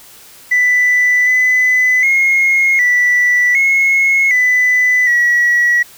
sine tone with pitch steps, 1985 / 2007 / 2152 / 1965 / 2173 / 1997 / 1926 Hz, B6 / B6 / C7 / B6 / C#7 / B6 / B6, +8 / +27 / +48 / -9 / -35 / +19 / -44 cents, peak -7 dBFS, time 0.51-5.83 s, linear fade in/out 10 ms, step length 760 ms, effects tanh soft clip ceiling -6 dBFS + white hiss -40 dBFS RMS until 5.97 s

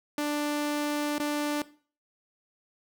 sawtooth tone with dropouts, 294.7 Hz, D4, 6 cents sharp, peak -23 dBFS, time 0.18-1.62 s, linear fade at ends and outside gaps 2 ms, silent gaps 1.183-1.199 s, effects noise-tail reverb RT60 0.4 s tail -17 dB re dry

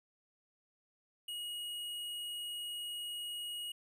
square tone, 2890 Hz, F#7, 41 cents flat, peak -40 dBFS, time 1.28-3.72 s, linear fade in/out 5 ms, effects none

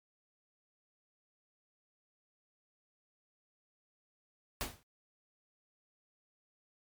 pink noise with exponential decay, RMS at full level -33 dBFS, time 4.61-4.83 s, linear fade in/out 0 ms, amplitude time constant 47 ms, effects MP3 96 kbps

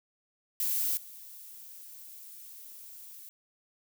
violet noise with level steps, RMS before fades -30 / -48 dBFS, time 0.6-3.29 s, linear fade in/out 0 ms, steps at 0.97 s, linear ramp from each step 2 ms, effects none

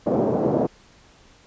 white band-pass noise, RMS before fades -21 dBFS, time 0.06-0.67 s, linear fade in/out 10 ms, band 130 to 600 Hz, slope 24 dB/octave, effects pink hiss -53 dBFS RMS until 1.46 s + resampled to 16000 Hz

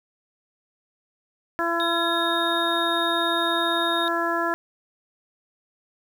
harmonic tone, 337.6 Hz, E4, 41 cents sharp, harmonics 1 / 2 / 3 / 4 / 5, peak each -28 / -28 / -28 / -28 / -28 dBFS, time 1.59-4.54 s, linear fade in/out 0 ms
triangle tone, 3708 Hz, A#7, 10 cents flat, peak -25 dBFS, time 1.8-4.08 s, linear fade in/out 0 ms
effects 8-bit

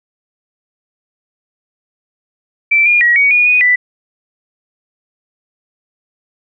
sine tone with pitch steps, 2333 / 2422 / 1910 / 2248 / 2447 / 2476 / 1980 Hz, D7 / D#7 / A#6 / C#7 / D#7 / D#7 / B6, -12 / -47 / +42 / +24 / -29 / -9 / +4 cents, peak -7 dBFS, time 2.71-3.76 s, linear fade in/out 10 ms, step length 150 ms, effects none

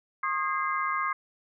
sine tone cluster, 1079 / 1235 / 1628 / 2081 Hz, C#6 / D#6 / G#6 / C7, -47 / -13 / -35 / -10 cents, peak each -30 / -30 / -35 / -34 dBFS, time 0.23-1.13 s, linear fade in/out 5 ms, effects none

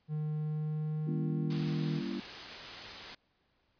triangle tone with pitch glide, 152.7 to 154.83 Hz, D#3 to D#3, -32 to -8 cents, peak -30 dBFS, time 0.08-2.02 s, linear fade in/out 50 ms, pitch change +24 cents, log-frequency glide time 0.33-1.32 s
sine chord, G diminished seventh, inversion none, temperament just, 196 / 235.2 / 282.2 / 338.7 Hz, G3 / Bb3 / Db4 / Fb4, 0 / +16 / +31 / +47 cents, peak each -39 / -39 / -41 / -41 dBFS, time 1.07-2.2 s, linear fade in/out 5 ms
white noise, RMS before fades -43 dBFS, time 1.5-3.15 s, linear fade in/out 5 ms
effects pink hiss -74 dBFS RMS until 3.79 s + resampled to 11025 Hz

